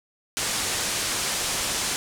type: low-pass noise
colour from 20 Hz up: white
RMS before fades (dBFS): -27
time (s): 0.37-1.96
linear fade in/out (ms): 0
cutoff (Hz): 9400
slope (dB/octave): 24
effects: none